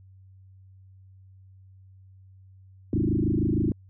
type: tone with frequency modulation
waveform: sine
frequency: 207.7 Hz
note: G#3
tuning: in tune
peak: -21 dBFS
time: 2.93-3.72 s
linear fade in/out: 2 ms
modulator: 26.5 Hz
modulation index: 5.2
effects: added 95 Hz sine -49 dBFS peak until 3.89 s